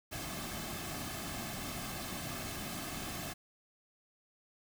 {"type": "noise with comb filter", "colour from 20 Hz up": "pink", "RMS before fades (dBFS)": -41, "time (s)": [0.11, 3.34], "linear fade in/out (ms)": 20, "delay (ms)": 2.1, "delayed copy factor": -0.6, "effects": []}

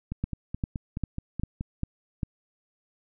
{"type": "two click trains", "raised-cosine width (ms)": 5, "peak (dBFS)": [-15, -19], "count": [6, 8], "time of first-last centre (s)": [[0.24, 2.232], [0.12, 1.609]], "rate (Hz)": [2.51, 4.7], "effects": []}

